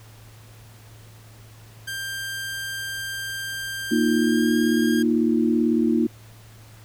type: tone with pitch glide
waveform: sawtooth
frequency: 1585 to 1616.4 Hz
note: G6 to G#6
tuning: +19 to -47 cents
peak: -25 dBFS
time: 1.87-5.03 s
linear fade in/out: 10 ms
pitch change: +34 cents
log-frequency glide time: 4.08-4.55 s
type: chord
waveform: sine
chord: Bb suspended fourth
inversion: none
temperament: equal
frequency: 233.1 / 311.1 / 349.2 Hz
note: Bb3 / Eb4 / F4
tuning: 0 / 0 / 0 cents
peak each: -20 / -22 / -24 dBFS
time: 3.91-6.07 s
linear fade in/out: 10 ms
effects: added 110 Hz sine -45 dBFS peak until 6.84 s + pink hiss -51 dBFS RMS until 6.84 s